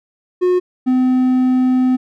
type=tone pair in turn; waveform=triangle; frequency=362 / 255.3 Hz; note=F#4 / C4; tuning=-38 / -42 cents; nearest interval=tritone; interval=604 cents; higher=first; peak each=-9 dBFS; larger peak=neither; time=0.41-0.6 / 0.86-1.97 s; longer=second; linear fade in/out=20 ms; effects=none